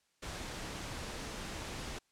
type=noise; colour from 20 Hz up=pink; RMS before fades=-42 dBFS; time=0.22-1.99 s; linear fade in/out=10 ms; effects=white hiss -75 dBFS RMS until 2.11 s + low-pass 8000 Hz 12 dB/octave